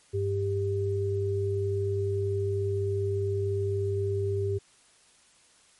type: tone pair together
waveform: sine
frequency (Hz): 98.8 / 396.1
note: G2 / G4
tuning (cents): +14 / +18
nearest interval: 2 octaves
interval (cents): 2404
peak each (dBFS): -28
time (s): 0.13-4.59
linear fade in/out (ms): 20
effects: white hiss -60 dBFS RMS until 5.79 s + MP3 48 kbps